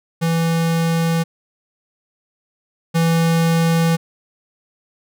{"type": "tone pair in turn", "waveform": "square", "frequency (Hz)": [165.5, 165.5], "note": ["E3", "E3"], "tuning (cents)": [7, 7], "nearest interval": "unison", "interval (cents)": 0, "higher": "neither", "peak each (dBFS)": [-16, -14], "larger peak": "second", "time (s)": [[0.21, 1.24], [2.94, 3.97]], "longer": "neither", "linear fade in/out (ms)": 20, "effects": []}